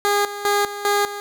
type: tone with tremolo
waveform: 15% pulse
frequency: 408.3 Hz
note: G#4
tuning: 29 cents flat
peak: -10 dBFS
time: 0.05-1.2 s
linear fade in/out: 0 ms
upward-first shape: square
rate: 2.5 Hz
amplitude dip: 75%
effects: none